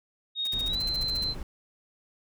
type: tone with pitch glide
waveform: sine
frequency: 3729 to 4090 Hz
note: A#7 to C8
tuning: 0 to -40 cents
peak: -27 dBFS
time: 0.35-1.35 s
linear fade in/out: 50 ms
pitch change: +160 cents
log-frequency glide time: 0.67-0.8 s
type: noise bursts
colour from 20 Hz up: white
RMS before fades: -43 dBFS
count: 12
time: 0.45-1.243 s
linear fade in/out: 2 ms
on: 23 ms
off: 47 ms
type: noise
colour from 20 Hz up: brown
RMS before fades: -36 dBFS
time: 0.53-1.43 s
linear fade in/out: 2 ms
effects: none